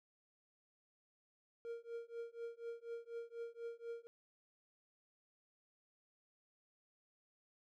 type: tone with tremolo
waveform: triangle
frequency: 466.2 Hz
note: A#4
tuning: in tune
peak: -39 dBFS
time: 1.65-4.07 s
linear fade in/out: 0 ms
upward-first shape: triangle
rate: 4.1 Hz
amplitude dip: 100%
effects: none